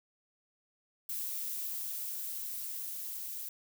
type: noise with level ramp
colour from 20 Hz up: violet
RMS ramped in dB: -37 to -41 dBFS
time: 1.09-3.49 s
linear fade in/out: 5 ms
effects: none

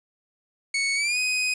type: tone with pitch glide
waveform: sawtooth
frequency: 2217 to 2503 Hz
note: C#7 to D#7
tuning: 0 to +10 cents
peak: -19 dBFS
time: 0.74-1.54 s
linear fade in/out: 5 ms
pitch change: +210 cents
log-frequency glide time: 0.95-1.18 s
effects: resampled to 22050 Hz + 8-bit

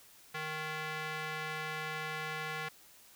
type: tone with band-pass filter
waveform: square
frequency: 155.56 Hz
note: D#3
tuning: in tune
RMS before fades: -39 dBFS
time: 0.34-2.69 s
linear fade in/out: 10 ms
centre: 1900 Hz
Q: 1.2
effects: white hiss -59 dBFS RMS until 3.15 s

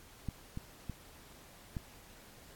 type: clicks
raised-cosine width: 5 ms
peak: -24 / -27 / -26 / -25 dBFS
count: 4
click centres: 0.287 / 0.574 / 0.897 / 1.768 s
effects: pink hiss -57 dBFS RMS until 2.55 s + AAC 64 kbps

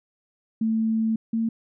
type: tone pair in turn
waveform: sine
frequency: 222.4 / 226.2 Hz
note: A3 / A3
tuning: +19 / +48 cents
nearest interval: unison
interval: 29 cents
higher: second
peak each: -20 / -21 dBFS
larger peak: first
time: 0.61-1.16 / 1.33-1.49 s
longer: first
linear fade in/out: 5 ms
effects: none

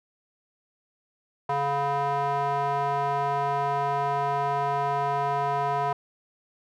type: tone with band-pass filter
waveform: square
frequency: 141.2 Hz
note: C#3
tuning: 32 cents sharp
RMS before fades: -26 dBFS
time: 1.49-5.93 s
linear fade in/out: 5 ms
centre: 870 Hz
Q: 3.7
effects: none

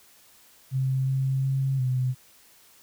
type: tone with pitch steps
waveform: sine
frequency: 132.2 / 133.5 / 134.7 / 127.8 Hz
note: C3 / C3 / C#3 / C3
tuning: +18 / +35 / -49 / -40 cents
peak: -22 dBFS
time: 0.71-2.15 s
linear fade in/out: 50 ms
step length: 360 ms
effects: white hiss -56 dBFS RMS until 2.82 s

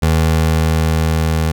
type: tone with level ramp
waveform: 25% pulse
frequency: 79.8 Hz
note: D#2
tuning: 44 cents sharp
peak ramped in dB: -7 to -10 dBFS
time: 0.02-1.52 s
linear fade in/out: 10 ms
effects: none

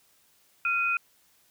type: tone pair together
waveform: sine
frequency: 1382.3 / 2496 Hz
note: F6 / D#7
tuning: -18 / +5 cents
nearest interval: minor seventh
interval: 1023 cents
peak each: -28 / -25 dBFS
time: 0.65-0.97 s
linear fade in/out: 2 ms
effects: white hiss -64 dBFS RMS until 1.5 s

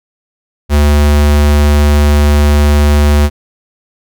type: tone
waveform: square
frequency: 73.42 Hz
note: D2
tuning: in tune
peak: -6 dBFS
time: 0.69-3.3 s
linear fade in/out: 50 ms
effects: none

